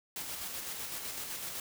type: noise with tremolo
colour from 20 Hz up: white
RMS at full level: -39 dBFS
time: 0.16-1.6 s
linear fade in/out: 2 ms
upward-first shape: square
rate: 7.9 Hz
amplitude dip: 30%
effects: none